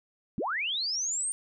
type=linear sweep; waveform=sine; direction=up; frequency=146.5 to 8870 Hz; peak=-28 dBFS; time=0.38-1.32 s; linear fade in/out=0 ms; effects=none